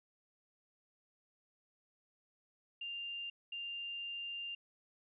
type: tone bursts at uneven times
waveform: sine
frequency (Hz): 2794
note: F7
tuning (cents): 0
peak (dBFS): -40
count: 2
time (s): 2.81-3.3 / 3.52-4.55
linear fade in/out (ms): 5
effects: none